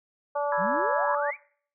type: harmonic tone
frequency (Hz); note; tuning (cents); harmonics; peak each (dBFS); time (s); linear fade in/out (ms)
289.1; D4; -27; 2 / 3 / 4 / 5; -27 / -30 / -33 / -41; 0.35-1.31; 10
type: chord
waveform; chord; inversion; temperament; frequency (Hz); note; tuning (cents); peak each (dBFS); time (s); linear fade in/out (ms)
sine; E major; second; equal; 987.8 / 1318.5 / 1661.2; B5 / E6 / G#6; 0 / 0 / 0; -30 / -34 / -31; 0.52-1.15; 2
type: exponential sweep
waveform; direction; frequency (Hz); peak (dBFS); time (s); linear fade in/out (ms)
sine; up; 155.56 to 2489; -31; 0.57-1.37; 50
effects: noise-tail reverb RT60 0.5 s tail -20 dB re dry